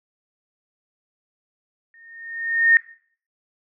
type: tone with exponential growth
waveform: sine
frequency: 1836 Hz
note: A#6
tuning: 27 cents flat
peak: -9 dBFS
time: 1.94-2.77 s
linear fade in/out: 1 ms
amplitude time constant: 180 ms
effects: noise-tail reverb RT60 0.5 s tail -18 dB re dry